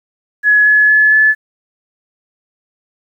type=tone with pitch steps; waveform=sine; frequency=1691 / 1703.7 / 1716.6 / 1729.5 Hz; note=G#6 / G#6 / A6 / A6; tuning=+31 / +44 / -43 / -30 cents; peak=-6 dBFS; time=0.43-1.35 s; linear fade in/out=50 ms; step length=230 ms; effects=8-bit